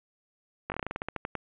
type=slowing click train; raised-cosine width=0.5 ms; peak=-17 dBFS; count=14; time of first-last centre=0.7-1.353 s; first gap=19 ms; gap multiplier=1.15; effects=resampled to 8000 Hz + 9-bit